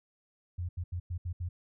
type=tone bursts at uneven times; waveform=sine; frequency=88.2 Hz; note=F2; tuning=18 cents sharp; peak=-32 dBFS; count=6; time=0.58-0.69 / 0.77-0.84 / 0.92-1 / 1.1-1.18 / 1.25-1.33 / 1.4-1.49 s; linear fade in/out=10 ms; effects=none